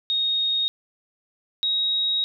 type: tone pair in turn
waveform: sine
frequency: 3729 / 3792 Hz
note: A#7 / A#7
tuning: 0 / +29 cents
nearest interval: unison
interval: 29 cents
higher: second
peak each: -20 dBFS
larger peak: neither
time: 0.1-0.68 / 1.63-2.24 s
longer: second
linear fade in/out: 0 ms
effects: none